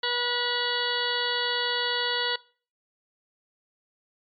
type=harmonic tone with a mistuned harmonic; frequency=485.5 Hz; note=B4; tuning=30 cents flat; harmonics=1 / 2 / 3 / 4 / 6 / 7 / 8 / 9; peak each=-33 / -33 / -33 / -33 / -33 / -33 / -33 / -33 dBFS; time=0.03-2.36 s; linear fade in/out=5 ms; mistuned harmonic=9; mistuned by=+35 cents; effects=noise-tail reverb RT60 0.4 s tail -21 dB re dry + MP3 48 kbps